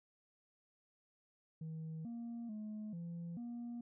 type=tone with pitch steps; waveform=sine; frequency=159.6 / 234.2 / 213.5 / 170.1 / 238 Hz; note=D#3 / A#3 / G#3 / F3 / A#3; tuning=+44 / +8 / +48 / -45 / +36 cents; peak=-40 dBFS; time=1.61-3.81 s; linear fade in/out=5 ms; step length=440 ms; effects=tanh soft clip ceiling -41 dBFS